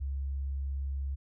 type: tone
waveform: sine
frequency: 68.5 Hz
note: C#2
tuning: 20 cents flat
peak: -31 dBFS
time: 0-1.16 s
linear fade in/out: 20 ms
effects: none